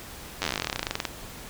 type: slowing click train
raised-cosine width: 0.2 ms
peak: -9 dBFS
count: 26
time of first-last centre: 0.42-1.052 s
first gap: 10 ms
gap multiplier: 1.07
effects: pink hiss -42 dBFS RMS until 1.49 s